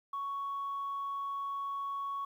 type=tone; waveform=sine; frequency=1113 Hz; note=C#6; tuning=7 cents sharp; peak=-33 dBFS; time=0.13-2.25 s; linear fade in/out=5 ms; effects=tanh soft clip ceiling -31 dBFS + 11-bit